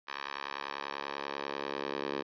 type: tone with high-pass filter sweep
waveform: 10% pulse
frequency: 70.2 Hz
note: C#2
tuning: 22 cents sharp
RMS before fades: -38 dBFS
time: 0.07-2.23 s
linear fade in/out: 20 ms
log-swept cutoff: 1200 to 400 Hz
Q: 1.2
effects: resampled to 11025 Hz